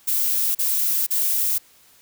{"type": "noise bursts", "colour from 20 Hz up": "violet", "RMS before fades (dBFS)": -21, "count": 3, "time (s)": [0.07, 1.584], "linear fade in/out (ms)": 10, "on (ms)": 480, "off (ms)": 37, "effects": ["white hiss -54 dBFS RMS until 2.01 s"]}